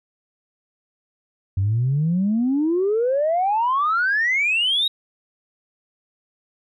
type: exponential sweep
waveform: sine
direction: up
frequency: 92.7 to 3839 Hz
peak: -16 dBFS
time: 1.57-4.88 s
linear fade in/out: 5 ms
effects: tanh soft clip ceiling -13 dBFS